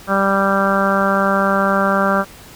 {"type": "harmonic tone", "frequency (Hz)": 196, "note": "G3", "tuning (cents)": 0, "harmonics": [1, 2, 3, 4, 5, 6, 7, 8], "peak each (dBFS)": [-19, -25, -19, -24, -25, -21, -20, -23], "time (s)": [0.07, 2.25], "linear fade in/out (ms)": 50, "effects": ["pink hiss -40 dBFS RMS until 2.55 s"]}